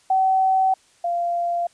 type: tone pair in turn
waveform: sine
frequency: 761 / 691.6 Hz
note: F#5 / F5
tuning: +48 / -17 cents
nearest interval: major second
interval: 165 cents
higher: first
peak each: -15 / -20 dBFS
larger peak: first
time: 0.1-0.74 / 1.04-1.67 s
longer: first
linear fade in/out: 5 ms
effects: white hiss -57 dBFS RMS until 1.73 s + resampled to 22050 Hz